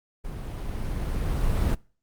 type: noise with level ramp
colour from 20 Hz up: brown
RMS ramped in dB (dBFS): -35 to -22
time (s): 0.24-1.75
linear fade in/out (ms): 10
effects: noise-tail reverb RT60 0.4 s tail -24 dB re dry + Opus 32 kbps